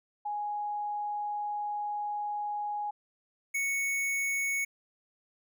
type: tone pair in turn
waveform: sine / square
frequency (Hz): 830.6 / 2217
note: G#5 / C#7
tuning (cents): 0 / 0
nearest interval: octave + perfect fourth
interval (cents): 1700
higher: second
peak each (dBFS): -31 / -29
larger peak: second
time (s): 0.25-2.91 / 3.54-4.65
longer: first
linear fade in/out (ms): 10
effects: none